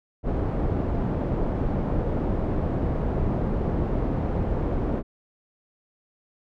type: low-pass noise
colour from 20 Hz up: pink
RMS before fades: -25 dBFS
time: 0.23-5.03 s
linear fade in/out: 50 ms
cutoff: 580 Hz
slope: 12 dB/octave
effects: none